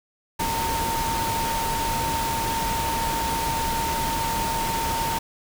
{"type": "tone in noise", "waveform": "sine", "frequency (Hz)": 912, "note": "A#5", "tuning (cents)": -38, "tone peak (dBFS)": -25, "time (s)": [0.39, 5.19], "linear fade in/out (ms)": 10, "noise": "pink", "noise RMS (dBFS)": -28, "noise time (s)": [0.39, 5.19], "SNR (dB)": 0, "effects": []}